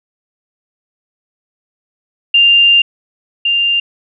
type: tone pair in turn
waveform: sine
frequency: 2794 / 2794 Hz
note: F7 / F7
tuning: 0 / 0 cents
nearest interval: unison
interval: 0 cents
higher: neither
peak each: -5 / -10 dBFS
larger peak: first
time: 2.34-2.82 / 3.45-3.8 s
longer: first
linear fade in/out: 5 ms
effects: none